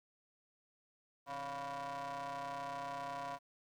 35% pulse ring-modulated tone, 143.2 Hz, D3, 43 cents flat, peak -36 dBFS, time 1.26-3.39 s, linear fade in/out 50 ms, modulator 843 Hz, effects low-pass 7000 Hz 12 dB/octave + 12-bit

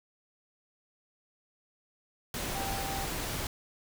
sine tone in noise, 784 Hz, G5, in tune, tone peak -37 dBFS, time 2.55-3.05 s, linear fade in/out 2 ms, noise pink, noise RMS -35 dBFS, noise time 2.34-3.47 s, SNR -5 dB, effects none

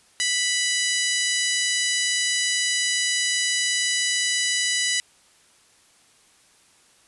harmonic tone with a mistuned harmonic, 987.8 Hz, B5, in tune, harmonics 2 / 3 / 4 / 5 / 6 / 7 / 8 / 9 / 10, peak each -26 / -28 / -29 / -30 / -31 / -31 / -32 / -33 / -33 dBFS, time 0.2-5 s, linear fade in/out 0 ms, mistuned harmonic 7, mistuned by -39 cents, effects white hiss -57 dBFS RMS until 7.07 s + resampled to 24000 Hz

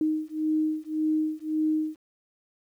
sine beating tone pair, 310 / 311.8 Hz, D#4 / D#4, -6 / +4 cents, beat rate 1.8 Hz, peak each -27 dBFS, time 0.01-1.96 s, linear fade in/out 2 ms, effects 10-bit

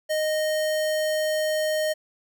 square tone, 619 Hz, D#5, 9 cents flat, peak -23 dBFS, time 0.09-1.94 s, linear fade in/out 20 ms, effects none

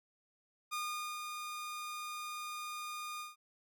sawtooth tone with ADSR envelope, 1219 Hz, D#6, 36 cents flat, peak -32 dBFS, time 0.71-3.36 s, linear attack 24 ms, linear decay 450 ms, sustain -5 dB, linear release 160 ms, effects none

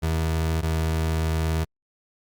30% pulse tone pair in turn, 80.6 / 80.25 Hz, E2 / E2, -38 / -46 cents, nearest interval unison, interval 8 cents, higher first, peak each -19 / -19 dBFS, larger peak neither, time 0.02-0.62 / 0.62-1.65 s, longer second, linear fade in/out 20 ms, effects Opus 48 kbps

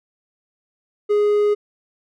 triangle tone, 415.3 Hz, G#4, in tune, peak -12 dBFS, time 1.09-1.55 s, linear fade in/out 20 ms, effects none

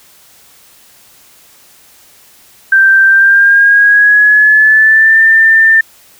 sine tone with pitch glide, 1568 to 1790.8 Hz, G6 to A6, 0 to +30 cents, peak -3 dBFS, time 2.72-5.81 s, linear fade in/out 5 ms, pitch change +230 cents, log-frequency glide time 3.08-5.21 s, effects white hiss -43 dBFS RMS until 6.19 s

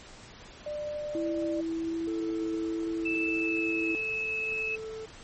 sine tone, 596 Hz, D5, 25 cents sharp, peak -32 dBFS, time 0.66-1.61 s, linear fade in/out 5 ms
sine tone with vibrato, 329.6 Hz, E4, in tune, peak -29 dBFS, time 1.15-3.95 s, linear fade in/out 0 ms, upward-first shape triangle, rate 1.3 Hz, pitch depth 8 cents each way
triangle tone with tremolo, 440 Hz, A4, in tune, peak -34 dBFS, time 2.07-5.06 s, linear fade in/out 10 ms, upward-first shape triangle, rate 0.81 Hz, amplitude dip 40%
sine tone with pitch glide, 2637 to 2592 Hz, E7 to E7, 0 to -30 cents, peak -29 dBFS, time 3.05-4.76 s, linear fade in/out 10 ms, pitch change -30 cents, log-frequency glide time 3.33-3.79 s
effects pink hiss -49 dBFS RMS until 5.23 s + MP3 32 kbps

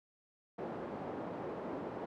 pink band-pass noise, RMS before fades -42 dBFS, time 0.58-2.06 s, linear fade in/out 10 ms, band 260 to 740 Hz, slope 12 dB/octave, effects none

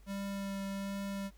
square tone with vibrato, 197.1 Hz, G3, 10 cents sharp, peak -37 dBFS, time 0.06-1.31 s, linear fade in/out 50 ms, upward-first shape triangle, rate 1.3 Hz, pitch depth 11 cents each way, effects added 50 Hz sine -55 dBFS peak until 1.37 s + pink hiss -68 dBFS RMS until 1.37 s

